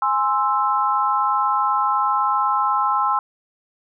sine chord, Ab augmented, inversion none, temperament equal, 830.6 / 1046.5 / 1318.5 Hz, Ab5 / C6 / E6, 0 / 0 / 0 cents, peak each -22 / -20 / -21 dBFS, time 0.02-3.19 s, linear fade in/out 2 ms, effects none

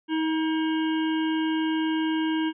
harmonic tone with a mistuned harmonic, 317.2 Hz, D#4, 33 cents sharp, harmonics 1 / 3 / 5 / 7 / 9 / 10, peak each -23 / -34 / -36 / -42 / -38 / -41 dBFS, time 0.08-2.53 s, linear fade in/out 50 ms, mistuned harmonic 5, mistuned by +20 cents, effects none

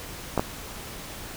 clicks, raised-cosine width 1 ms, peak -8 dBFS, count 2, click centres 0.377 / 0.395 s, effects pink hiss -39 dBFS RMS until 1.36 s

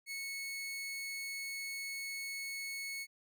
sawtooth tone, 2202 Hz, C#7, 12 cents flat, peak -36 dBFS, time 0.06-3.07 s, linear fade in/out 50 ms, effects none

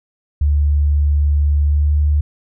sine tone with pitch glide, 73 to 74.1 Hz, D2 to D2, -10 to +16 cents, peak -11 dBFS, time 0.41-2.21 s, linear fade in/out 5 ms, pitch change +26 cents, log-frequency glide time 1.63-1.94 s, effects none

